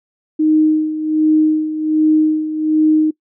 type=tone with tremolo; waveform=sine; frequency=310.3 Hz; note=D#4; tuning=5 cents flat; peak=-8 dBFS; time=0.39-3.11 s; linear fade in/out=10 ms; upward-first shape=sine; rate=1.3 Hz; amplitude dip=70%; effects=noise-tail reverb RT60 0.1 s tail -22 dB re dry